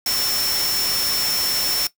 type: tone in noise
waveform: sine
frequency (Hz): 5400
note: E8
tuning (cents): +41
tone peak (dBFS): -22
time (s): 0.06-1.87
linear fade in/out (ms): 2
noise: white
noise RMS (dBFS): -24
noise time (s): 0.06-1.87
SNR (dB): -1
effects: noise-tail reverb RT60 0.1 s tail -17 dB re dry